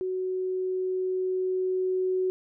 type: tone with level ramp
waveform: sine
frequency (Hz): 371.7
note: F#4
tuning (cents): +8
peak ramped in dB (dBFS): -27 to -23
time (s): 0.01-2.3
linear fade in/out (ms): 0
effects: none